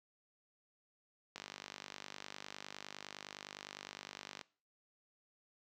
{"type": "click train", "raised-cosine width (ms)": 0.2, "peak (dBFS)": -27, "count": 153, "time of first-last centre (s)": [1.36, 4.412], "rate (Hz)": 49.8, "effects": ["noise-tail reverb RT60 0.4 s tail -21 dB re dry", "high-pass 150 Hz 12 dB/octave"]}